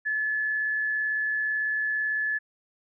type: tone with amplitude modulation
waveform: sine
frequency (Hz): 1723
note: A6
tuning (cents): -37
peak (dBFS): -23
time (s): 0.05-2.39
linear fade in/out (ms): 20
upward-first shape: sine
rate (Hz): 118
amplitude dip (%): 30
effects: none